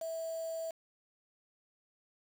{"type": "tone with quantisation", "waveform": "sine", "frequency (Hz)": 653, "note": "E5", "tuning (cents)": -17, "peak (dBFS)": -36, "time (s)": [0.01, 0.71], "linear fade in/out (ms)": 5, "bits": 8, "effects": []}